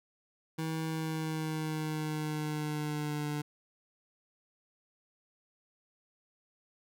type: tone with pitch glide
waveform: 25% pulse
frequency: 160 to 148.43 Hz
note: D#3 to D3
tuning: +49 to +19 cents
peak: -29 dBFS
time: 0.58-3.42 s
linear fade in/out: 10 ms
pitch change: -130 cents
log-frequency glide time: 0.87-3.29 s
effects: none